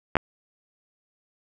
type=clicks; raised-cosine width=0.5 ms; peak=-5 dBFS; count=2; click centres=0.155 / 0.168 s; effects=none